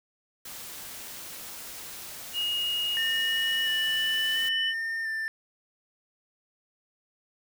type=noise; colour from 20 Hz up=white; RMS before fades=-41 dBFS; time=0.45-4.49 s; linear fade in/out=5 ms
type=tone with pitch glide; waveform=sine; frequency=2867 to 2989 Hz; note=F7 to F#7; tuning=+45 to +17 cents; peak=-26 dBFS; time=2.33-4.74 s; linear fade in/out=50 ms; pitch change=+72 cents; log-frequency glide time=2.87-4.37 s
type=tone with vibrato; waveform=triangle; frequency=1797 Hz; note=A6; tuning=36 cents sharp; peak=-27 dBFS; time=2.97-5.28 s; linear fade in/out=0 ms; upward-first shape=square; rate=0.72 Hz; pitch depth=16 cents each way
effects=none